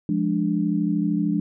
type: chord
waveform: sine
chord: D diminished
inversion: first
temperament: equal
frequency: 174.61 / 207.7 / 293.7 Hz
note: F3 / Ab3 / D4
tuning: 0 / 0 / 0 cents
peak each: -24 dBFS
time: 0.09-1.4 s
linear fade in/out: 2 ms
effects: none